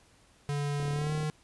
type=tone with pitch glide; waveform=square; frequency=144.3 to 152.88 Hz; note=D3 to D#3; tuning=-30 to -30 cents; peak=-30 dBFS; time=0.49-1.3 s; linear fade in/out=0 ms; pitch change=+100 cents; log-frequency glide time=0.92-1.13 s
type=click train; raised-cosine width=2 ms; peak=-29 dBFS; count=17; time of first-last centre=0.8-1.231 s; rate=37.1 Hz
effects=pink hiss -62 dBFS RMS until 1.43 s + resampled to 24000 Hz